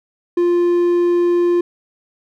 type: tone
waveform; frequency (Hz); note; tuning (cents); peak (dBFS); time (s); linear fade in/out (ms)
triangle; 349.2; F4; 0; -10; 0.37-1.61; 5
effects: none